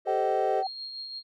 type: chord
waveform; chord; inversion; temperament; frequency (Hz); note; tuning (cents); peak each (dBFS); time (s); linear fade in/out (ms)
triangle; A half-diminished seventh; third; equal with one note detuned; 390.6 / 440 / 523.3 / 622.3; G4 / A4 / C5 / Eb5; -6 / 0 / 0 / 0; -29; 0.05-0.64; 50
type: tone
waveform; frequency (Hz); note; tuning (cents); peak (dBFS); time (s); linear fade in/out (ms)
sine; 764; G5; -45; -27; 0.07-0.67; 5
type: tone with tremolo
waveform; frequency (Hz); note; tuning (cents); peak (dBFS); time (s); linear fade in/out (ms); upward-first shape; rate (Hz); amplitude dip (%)
sine; 4245; C8; +24; -34; 0.62-1.23; 50; triangle; 5.9; 40
effects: none